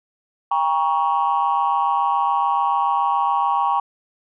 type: tone cluster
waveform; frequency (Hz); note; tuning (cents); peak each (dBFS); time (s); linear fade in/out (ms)
sine; 799 / 946 / 1113; G5 / A#5 / C#6; +33 / +25 / +7; -20; 0.51-3.8; 5
effects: tanh soft clip ceiling -10 dBFS